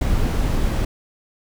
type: noise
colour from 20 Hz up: brown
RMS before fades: -19 dBFS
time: 0.01-0.85 s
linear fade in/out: 5 ms
effects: none